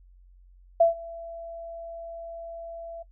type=tone with ADSR envelope; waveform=sine; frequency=670 Hz; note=E5; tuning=28 cents sharp; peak=-13 dBFS; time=0.8-3.03 s; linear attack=8 ms; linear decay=130 ms; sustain=-23 dB; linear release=11 ms; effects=noise-tail reverb RT60 0.1 s tail -21 dB re dry + added 45 Hz sine -51 dBFS peak until 3.11 s